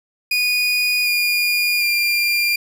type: tone with pitch steps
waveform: 30% pulse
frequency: 2465 / 2428 / 2392 Hz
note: D#7 / D#7 / D7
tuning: -17 / -43 / +31 cents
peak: -13 dBFS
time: 0.31-2.56 s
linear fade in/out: 5 ms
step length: 750 ms
effects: none